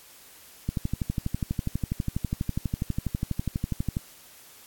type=click train; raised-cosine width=5 ms; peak=-14 dBFS; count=41; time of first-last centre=0.69-3.969 s; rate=12.2 Hz; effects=white hiss -51 dBFS RMS until 4.66 s + AAC 64 kbps